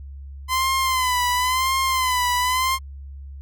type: tone with vibrato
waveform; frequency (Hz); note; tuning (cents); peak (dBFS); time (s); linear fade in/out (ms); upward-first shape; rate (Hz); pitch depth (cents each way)
sawtooth; 1023; C6; -39; -15; 0.48-2.79; 50; sine; 0.96; 68
effects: added 69 Hz sine -34 dBFS peak until 3.41 s